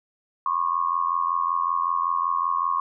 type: tone with amplitude modulation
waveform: sine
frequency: 1091 Hz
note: C#6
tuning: 28 cents flat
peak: -17 dBFS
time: 0.46-2.8 s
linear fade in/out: 2 ms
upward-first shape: sine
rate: 85.3 Hz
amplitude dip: 90%
effects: none